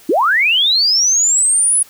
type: linear sweep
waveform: sine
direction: up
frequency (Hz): 261.6 to 10390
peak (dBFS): -10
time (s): 0.09-1.83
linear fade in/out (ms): 5
effects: white hiss -44 dBFS RMS until 1.89 s